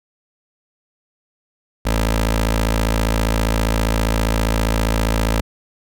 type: tone with notch filter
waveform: 15% pulse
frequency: 55 Hz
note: A1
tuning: in tune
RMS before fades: -18 dBFS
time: 1.85-5.41 s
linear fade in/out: 10 ms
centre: 140 Hz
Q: 0.9
effects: none